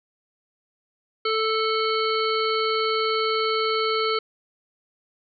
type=harmonic tone with a mistuned harmonic; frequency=440 Hz; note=A4; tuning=in tune; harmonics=1 / 3 / 5 / 7 / 9 / 10; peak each=-24 / -25 / -31 / -32 / -36 / -31 dBFS; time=1.25-4.19 s; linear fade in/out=5 ms; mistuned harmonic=9; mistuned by=+16 cents; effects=none